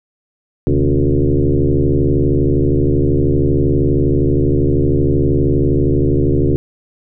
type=tone with frequency modulation; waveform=sine; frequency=135.7 Hz; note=C#3; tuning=36 cents flat; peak=-10 dBFS; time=0.67-6.56 s; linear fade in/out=0 ms; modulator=72.7 Hz; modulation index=3.9; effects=none